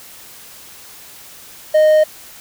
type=tone; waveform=triangle; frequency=618 Hz; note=D#5; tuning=12 cents flat; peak=-6 dBFS; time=1.74-2.04 s; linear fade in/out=10 ms; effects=white hiss -39 dBFS RMS until 2.4 s